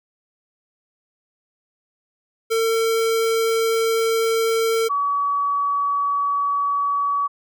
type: tone pair in turn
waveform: square / sine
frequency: 452 / 1136.6 Hz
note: A4 / C#6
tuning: +47 / +43 cents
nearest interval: octave + major third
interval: 1596 cents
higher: second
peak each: -18 dBFS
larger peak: neither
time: 2.5-4.89 / 4.89-7.28 s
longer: neither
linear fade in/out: 20 ms
effects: none